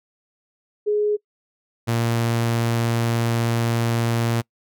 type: tone pair in turn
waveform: sine / sawtooth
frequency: 418.3 / 116.44 Hz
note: G#4 / A#2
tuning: +12 / -2 cents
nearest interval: octave + minor seventh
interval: 2214 cents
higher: first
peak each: -17 / -15 dBFS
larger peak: second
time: 0.86-1.17 / 1.87-4.42 s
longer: second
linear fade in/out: 20 ms
effects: noise-tail reverb RT60 0.1 s tail -25 dB re dry